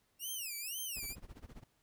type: tone with vibrato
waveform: 5% pulse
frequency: 2695 Hz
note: E7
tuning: 38 cents sharp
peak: -31 dBFS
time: 0.19-1.16 s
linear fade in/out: 50 ms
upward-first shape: sine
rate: 2 Hz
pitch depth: 270 cents each way
type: noise with tremolo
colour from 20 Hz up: brown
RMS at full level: -48 dBFS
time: 0.96-1.64 s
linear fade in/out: 5 ms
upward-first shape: sine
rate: 15 Hz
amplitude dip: 95%
effects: pink hiss -75 dBFS RMS until 1.82 s